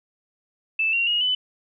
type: tone with pitch steps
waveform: sine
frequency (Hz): 2637 / 2754 / 2876 / 3003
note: E7 / F7 / F#7 / F#7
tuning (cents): 0 / -25 / -50 / +25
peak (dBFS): -19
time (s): 0.79-1.35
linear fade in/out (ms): 5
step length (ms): 140
effects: none